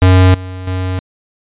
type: tone with level steps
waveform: square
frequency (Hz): 92.5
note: F#2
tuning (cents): 0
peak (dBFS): -5 / -24 / -16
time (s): 0.02-0.99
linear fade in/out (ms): 0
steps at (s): 0.34 / 0.67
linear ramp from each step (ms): 5
effects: resampled to 8000 Hz